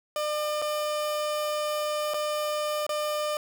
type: tone with dropouts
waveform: 30% pulse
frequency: 601 Hz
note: D5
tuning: 40 cents sharp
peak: -24 dBFS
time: 0.16-3.37 s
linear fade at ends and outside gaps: 1 ms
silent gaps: 0.618-0.622 / 2.137-2.142 / 2.866-2.892 s
effects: none